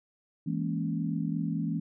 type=chord; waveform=sine; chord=A# half-diminished seventh; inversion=second; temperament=equal; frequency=164.81 / 207.7 / 233.1 / 277.2 Hz; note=E3 / G#3 / A#3 / C#4; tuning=0 / 0 / 0 / 0 cents; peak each=-31 / -35 / -35 / -35 dBFS; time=0.46-1.8 s; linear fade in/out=10 ms; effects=none